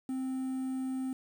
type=tone with quantisation; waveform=triangle; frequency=261.6 Hz; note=C4; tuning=in tune; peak=-30 dBFS; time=0.09-1.13 s; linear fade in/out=2 ms; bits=9; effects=none